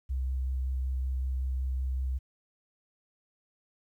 sine tone with vibrato, 65 Hz, C2, 11 cents flat, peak -27 dBFS, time 0.09-2.19 s, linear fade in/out 20 ms, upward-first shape square, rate 5.3 Hz, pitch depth 11 cents each way, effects tanh soft clip ceiling -24 dBFS + 11-bit

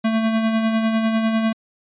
square tone with tremolo, 222.8 Hz, A3, 22 cents sharp, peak -16 dBFS, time 0.04-1.53 s, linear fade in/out 10 ms, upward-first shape sine, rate 10 Hz, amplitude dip 40%, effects resampled to 8000 Hz

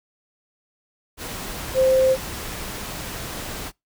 sine tone in noise, 523.3 Hz, C5, in tune, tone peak -14 dBFS, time 1.74-2.17 s, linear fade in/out 50 ms, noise pink, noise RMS -32 dBFS, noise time 1.17-3.72 s, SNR +15 dB, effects noise-tail reverb RT60 0.2 s tail -26 dB re dry

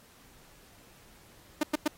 sawtooth tone bursts, 302.3 Hz, D#4, 50 cents flat, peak -20 dBFS, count 3, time 1.61-1.879 s, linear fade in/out 5 ms, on 23 ms, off 100 ms, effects pink hiss -58 dBFS RMS until 1.97 s + AAC 48 kbps

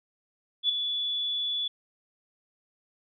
sine tone with ADSR envelope, 3437 Hz, A7, 41 cents flat, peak -19 dBFS, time 0.63-1.68 s, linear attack 63 ms, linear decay 5 ms, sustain -8 dB, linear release 6 ms, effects none

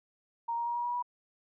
sine tone with pitch steps, 932.3 / 940.4 / 948.6 / 956.9 / 965.2 / 973.6 Hz, A#5 / A#5 / A#5 / A#5 / B5 / B5, 0 / +15 / +30 / +45 / -40 / -25 cents, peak -30 dBFS, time 0.48-1.026 s, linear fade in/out 10 ms, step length 91 ms, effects none

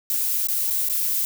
violet noise with dropouts, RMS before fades -23 dBFS, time 0.1-1.25 s, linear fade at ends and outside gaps 0 ms, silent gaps 0.471-0.486 / 0.701-0.706 / 0.887-0.897 s, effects none

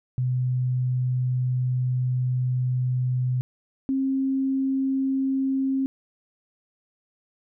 sine tone pair in turn, 126.4 / 267.8 Hz, B2 / C4, +41 / +40 cents, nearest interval octave + minor second, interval 1299 cents, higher second, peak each -21 / -21 dBFS, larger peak neither, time 0.18-3.41 / 3.89-5.86 s, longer first, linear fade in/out 0 ms, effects none

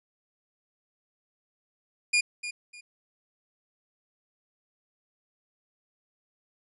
sawtooth tone with echo, 2426 Hz, D#7, 44 cents flat, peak -17 dBFS, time 2.13-2.21 s, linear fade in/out 10 ms, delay 300 ms, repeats 2, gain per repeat -12 dB, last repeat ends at 2.81 s, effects resampled to 24000 Hz

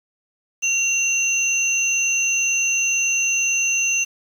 sine tone pair together, 2749 / 6171 Hz, F7 / G8, -28 / -28 cents, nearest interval octave + major second, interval 1400 cents, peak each -20 dBFS, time 0.62-4.05 s, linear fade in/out 20 ms, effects 7-bit

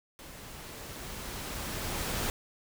pink noise with level ramp, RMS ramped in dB -48 to -32 dBFS, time 0.19-2.3 s, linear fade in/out 0 ms, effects none

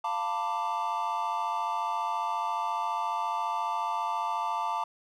triangle chord, B half-diminished seventh, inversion second, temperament equal with one note detuned, 698.5 / 893.3 / 987.8 / 1174.7 Hz, F5 / A5 / B5 / D6, 0 / +26 / 0 / 0 cents, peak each -35 / -29 / -34 / -32 dBFS, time 0.04-4.84 s, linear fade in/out 5 ms, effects none

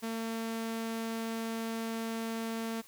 sawtooth tone, 226.2 Hz, A3, 48 cents sharp, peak -30 dBFS, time 0.02-2.82 s, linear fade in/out 20 ms, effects white hiss -57 dBFS RMS until 2.87 s

